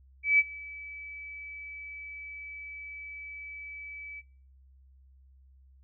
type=tone with ADSR envelope; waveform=sine; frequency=2298 Hz; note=D7; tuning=38 cents flat; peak=-17 dBFS; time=0.23-4.22 s; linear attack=160 ms; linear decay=35 ms; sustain=-23 dB; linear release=32 ms; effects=noise-tail reverb RT60 0.5 s tail -24 dB re dry + added 66 Hz sine -55 dBFS peak until 5.83 s